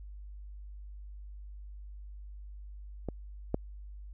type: clicks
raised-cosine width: 2 ms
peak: -21 / -15 dBFS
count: 2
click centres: 3.087 / 3.544 s
effects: added 50 Hz sine -43 dBFS peak until 4.13 s